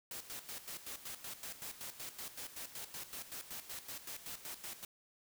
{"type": "noise with tremolo", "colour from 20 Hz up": "white", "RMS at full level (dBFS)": -45, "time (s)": [0.11, 4.85], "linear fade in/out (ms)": 2, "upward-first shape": "square", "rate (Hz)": 5.3, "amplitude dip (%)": 70, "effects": []}